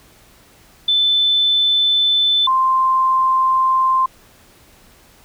sine tone pair in turn, 3520 / 1046.5 Hz, A7 / C6, 0 / 0 cents, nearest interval octave + major sixth, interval 2100 cents, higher first, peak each -12 dBFS, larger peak neither, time 0.88-2.47 / 2.47-4.06 s, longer neither, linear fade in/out 5 ms, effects pink hiss -49 dBFS RMS until 5.24 s

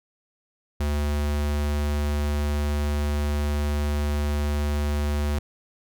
square tone, 73.42 Hz, D2, in tune, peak -23 dBFS, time 0.8-5.39 s, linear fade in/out 5 ms, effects none

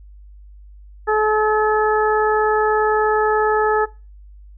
harmonic tone, 429.2 Hz, A4, 43 cents flat, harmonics 1 / 2 / 3 / 4, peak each -17 / -20 / -22 / -23 dBFS, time 1.07-3.86 s, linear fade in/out 20 ms, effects noise-tail reverb RT60 0.3 s tail -21 dB re dry + added 50 Hz sine -39 dBFS peak until 4.57 s

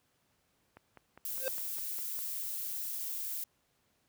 click train, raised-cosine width 0.5 ms, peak -36 dBFS, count 8, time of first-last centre 0.77-2.19 s, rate 4.93 Hz
violet noise, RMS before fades -38 dBFS, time 1.25-3.44 s, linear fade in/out 2 ms
square tone with exponential growth, 523.3 Hz, C5, in tune, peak -29 dBFS, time 1.36-1.48 s, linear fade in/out 0 ms, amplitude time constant 24 ms
effects pink hiss -74 dBFS RMS until 4.08 s + high-pass 60 Hz 12 dB/octave

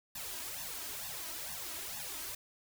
white noise with flanger, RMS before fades -42 dBFS, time 0.15-2.35 s, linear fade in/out 5 ms, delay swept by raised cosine 1.1 to 3.2 ms, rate 2.2 Hz, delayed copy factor +1, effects none

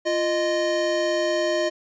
square tone pair together, 347 / 617.3 Hz, F4 / D#5, -11 / -14 cents, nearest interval minor seventh, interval 997 cents, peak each -26 / -23 dBFS, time 0.05-1.7 s, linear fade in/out 20 ms, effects resampled to 16000 Hz

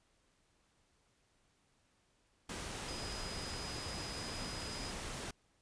sine tone in noise, 4978 Hz, D#8, in tune, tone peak -47 dBFS, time 2.88-4.91 s, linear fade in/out 5 ms, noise pink, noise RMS -43 dBFS, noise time 2.49-5.31 s, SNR -7 dB, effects pink hiss -74 dBFS RMS until 5.61 s + resampled to 22050 Hz

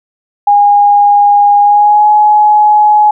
sine tone with pitch glide, 818 to 842.5 Hz, G#5 to G#5, -26 to +25 cents, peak -3 dBFS, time 0.47-3.11 s, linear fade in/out 5 ms, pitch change +51 cents, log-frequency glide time 1.61-2.08 s, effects none

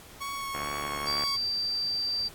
sawtooth tone with vibrato, 1108.7 Hz, C#6, in tune, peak -29 dBFS, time 0.2-1.37 s, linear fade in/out 20 ms, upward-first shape sine, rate 2.3 Hz, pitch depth 14 cents each way
click train, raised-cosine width 0.5 ms, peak -19 dBFS, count 51, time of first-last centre 0.55-1.237 s, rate 72.8 Hz
sine tone, 4677 Hz, D8, 8 cents flat, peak -27 dBFS, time 1.06-2.29 s, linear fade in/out 20 ms
effects pink hiss -49 dBFS RMS until 2.34 s + AAC 64 kbps

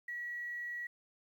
sine tone with quantisation, 1925 Hz, B6, 45 cents flat, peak -38 dBFS, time 0.08-0.87 s, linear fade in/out 5 ms, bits 11, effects none

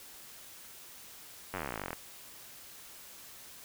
slowing click train, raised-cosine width 0.5 ms, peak -21 dBFS, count 25, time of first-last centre 1.54-1.931 s, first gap 10 ms, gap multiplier 1.04, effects white hiss -51 dBFS RMS until 3.64 s

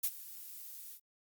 violet noise with ADSR envelope, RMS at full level -30 dBFS, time 0.03-1 s, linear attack 14 ms, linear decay 54 ms, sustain -18 dB, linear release 65 ms, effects Opus 48 kbps

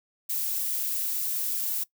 violet noise, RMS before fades -29 dBFS, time 0.29-1.84 s, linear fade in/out 10 ms, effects noise-tail reverb RT60 0.1 s tail -20 dB re dry

